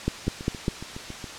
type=two click trains; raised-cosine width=3 ms; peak=-10 / -23 dBFS; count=4 / 8; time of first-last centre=0.08-0.681 / 0.27-1.242 s; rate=4.99 / 7.2 Hz; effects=white hiss -38 dBFS RMS until 1.38 s + low-pass 6000 Hz 12 dB/octave